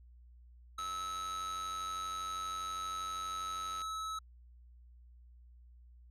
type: tone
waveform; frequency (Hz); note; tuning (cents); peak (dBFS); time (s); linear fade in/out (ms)
square; 1297; E6; -28; -38; 0.78-4.19; 5
type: click train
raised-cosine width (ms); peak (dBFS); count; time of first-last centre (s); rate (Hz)
0.2; -33; 281; 0.79-3.817; 92.5
effects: added 60 Hz sine -55 dBFS peak until 6.1 s + low-pass 9000 Hz 12 dB/octave